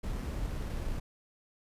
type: noise with sample-and-hold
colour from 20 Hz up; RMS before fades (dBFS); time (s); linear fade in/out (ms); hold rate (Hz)
brown; -35; 0.03-1; 10; 7350
effects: resampled to 32000 Hz